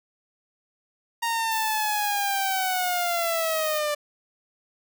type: linear sweep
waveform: sawtooth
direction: down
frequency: 932.3 to 587.3 Hz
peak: -20 dBFS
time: 1.22-3.95 s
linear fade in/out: 10 ms
type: noise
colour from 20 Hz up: violet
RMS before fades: -34 dBFS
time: 1.51-3.79 s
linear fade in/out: 10 ms
effects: none

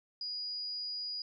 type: tone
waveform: sine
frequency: 4898 Hz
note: D#8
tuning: 28 cents flat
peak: -36 dBFS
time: 0.21-1.22 s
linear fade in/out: 2 ms
effects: none

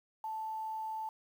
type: tone with quantisation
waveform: sine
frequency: 878 Hz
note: A5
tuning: 4 cents flat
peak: -36 dBFS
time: 0.24-1.09 s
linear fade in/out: 2 ms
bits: 10
effects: none

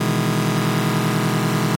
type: chord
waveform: sawtooth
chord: E major seventh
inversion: second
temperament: just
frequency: 123.61 / 154.51 / 164.81 / 206 Hz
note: B2 / D#3 / E3 / G#3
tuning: +2 / -12 / 0 / -14 cents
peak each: -19 dBFS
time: 0-1.76 s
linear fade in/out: 10 ms
effects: AAC 48 kbps

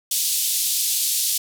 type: band-pass noise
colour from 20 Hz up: white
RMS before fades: -22 dBFS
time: 0.11-1.38 s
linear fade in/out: 5 ms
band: 3400 to 14000 Hz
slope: 24 dB/octave
effects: none

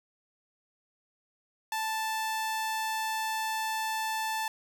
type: tone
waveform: sawtooth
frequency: 880 Hz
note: A5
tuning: in tune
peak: -26 dBFS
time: 1.72-4.48 s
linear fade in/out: 2 ms
effects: none

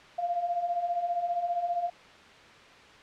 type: beating tone pair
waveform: sine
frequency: 685 / 700 Hz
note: F5 / F5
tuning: -34 / +4 cents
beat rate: 15 Hz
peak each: -34 / -28 dBFS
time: 0.18-1.9 s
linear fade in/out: 10 ms
effects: white hiss -51 dBFS RMS until 3.02 s + low-pass 3000 Hz 12 dB/octave

